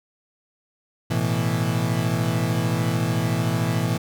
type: chord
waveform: 35% pulse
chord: A suspended second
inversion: none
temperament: equal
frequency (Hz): 110 / 123.47 / 164.81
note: A2 / B2 / E3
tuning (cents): 0 / 0 / 0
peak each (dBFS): -24 / -23 / -23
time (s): 1.1-3.98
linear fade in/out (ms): 10
effects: none